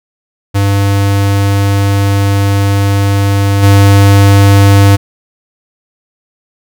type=tone with level steps; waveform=square; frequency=99.6 Hz; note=G2; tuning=28 cents sharp; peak=-8 / -3 dBFS; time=0.54-4.97 s; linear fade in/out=20 ms; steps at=3.62 s; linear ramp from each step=20 ms; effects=none